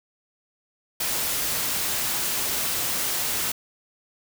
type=noise; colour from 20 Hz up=white; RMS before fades=-26 dBFS; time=1-3.52 s; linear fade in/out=5 ms; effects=none